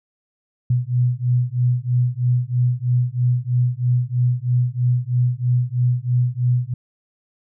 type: beating tone pair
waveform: sine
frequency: 122.1 / 125.2 Hz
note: B2 / B2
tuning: -19 / +24 cents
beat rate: 3.1 Hz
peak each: -19 dBFS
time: 0.7-6.74 s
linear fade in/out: 5 ms
effects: none